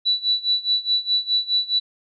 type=tone with tremolo; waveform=sine; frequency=3951 Hz; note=B7; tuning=in tune; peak=-15 dBFS; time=0.05-1.8 s; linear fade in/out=20 ms; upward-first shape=sine; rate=4.8 Hz; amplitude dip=90%; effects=none